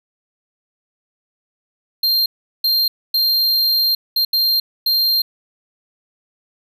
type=tone bursts at uneven times; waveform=square; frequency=4186 Hz; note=C8; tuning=in tune; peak=-14 dBFS; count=6; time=2.03-2.26 / 2.64-2.88 / 3.14-3.95 / 4.16-4.25 / 4.33-4.6 / 4.86-5.22 s; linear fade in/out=5 ms; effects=none